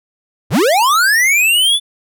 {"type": "linear sweep", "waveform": "square", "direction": "up", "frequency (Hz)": [69.3, 3520], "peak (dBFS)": -10, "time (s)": [0.5, 1.8], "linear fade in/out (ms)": 50, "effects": []}